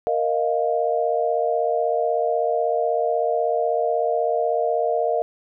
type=chord; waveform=sine; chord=Bb suspended fourth; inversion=none; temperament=equal; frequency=466.2 / 622.3 / 698.5 Hz; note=Bb4 / Eb5 / F5; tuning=0 / 0 / 0 cents; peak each=-23 / -23 / -23 dBFS; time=0.07-5.22 s; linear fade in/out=0 ms; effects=none